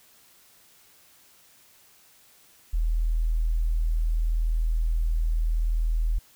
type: tone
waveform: sine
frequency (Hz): 40.37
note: E1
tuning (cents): -35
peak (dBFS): -21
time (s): 2.73-6.19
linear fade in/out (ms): 10
effects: white hiss -57 dBFS RMS until 6.35 s